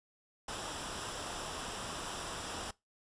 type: noise with comb filter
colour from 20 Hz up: pink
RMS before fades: -41 dBFS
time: 0.48-2.71 s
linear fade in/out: 5 ms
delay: 0.46 ms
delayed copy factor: -0.55
effects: noise-tail reverb RT60 0.2 s tail -21 dB re dry + resampled to 22050 Hz